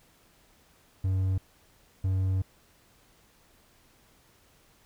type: tone bursts at uneven times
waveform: triangle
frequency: 94.5 Hz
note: F#2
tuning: 37 cents sharp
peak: -22 dBFS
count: 2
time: 1.04-1.38 / 2.04-2.42 s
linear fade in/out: 5 ms
effects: pink hiss -62 dBFS RMS until 4.85 s